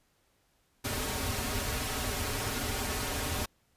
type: noise with comb filter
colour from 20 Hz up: pink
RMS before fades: -33 dBFS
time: 0.84-3.46 s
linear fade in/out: 10 ms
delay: 5.9 ms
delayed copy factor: -0.8
effects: pink hiss -71 dBFS RMS until 3.76 s + resampled to 32000 Hz